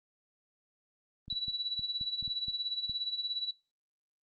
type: clicks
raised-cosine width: 5 ms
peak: -35 dBFS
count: 9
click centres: 1.281 / 1.327 / 1.482 / 1.794 / 2.012 / 2.227 / 2.278 / 2.483 / 2.896 s
type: tone with tremolo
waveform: sine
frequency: 3935 Hz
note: B7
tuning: 7 cents flat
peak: -30 dBFS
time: 1.3-3.51 s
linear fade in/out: 2 ms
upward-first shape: sine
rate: 17 Hz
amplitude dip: 75%
effects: noise-tail reverb RT60 0.3 s tail -22 dB re dry + Opus 32 kbps